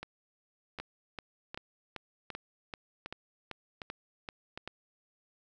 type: two click trains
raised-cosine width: 0.3 ms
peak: -24 / -23 dBFS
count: 7 / 11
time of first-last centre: 0.03-4.575 / 0.8-4.676 s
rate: 1.32 / 2.58 Hz
effects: none